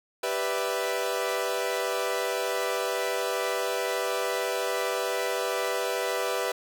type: chord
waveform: sawtooth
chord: E minor seventh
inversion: first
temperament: equal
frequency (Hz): 392 / 493.9 / 587.3 / 659.3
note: G4 / B4 / D5 / E5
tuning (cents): 0 / 0 / 0 / 0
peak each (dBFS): -29 / -26 / -31 / -29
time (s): 0.23-6.52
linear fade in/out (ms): 5
effects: none